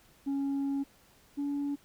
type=tone pair in turn; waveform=sine; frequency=277.2 / 284.7 Hz; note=C#4 / C#4; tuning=0 / +46 cents; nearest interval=unison; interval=46 cents; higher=second; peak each=-26 / -28 dBFS; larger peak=first; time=0.26-0.84 / 1.37-1.76 s; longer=first; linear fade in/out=20 ms; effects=tanh soft clip ceiling -28 dBFS + pink hiss -62 dBFS RMS until 1.84 s